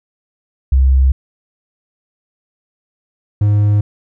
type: tone pair in turn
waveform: sine / triangle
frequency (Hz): 66 / 103.68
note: C2 / G#2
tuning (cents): +16 / -2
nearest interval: minor sixth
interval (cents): 782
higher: second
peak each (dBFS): -7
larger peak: neither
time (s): 0.72-1.12 / 3.41-3.81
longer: neither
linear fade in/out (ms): 5
effects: none